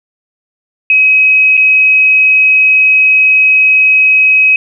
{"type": "tone with dropouts", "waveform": "sine", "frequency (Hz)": 2542, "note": "D#7", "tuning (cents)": 36, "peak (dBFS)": -4, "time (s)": [0.9, 4.56], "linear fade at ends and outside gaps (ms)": 2, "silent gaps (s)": [1.57, 1.575], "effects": []}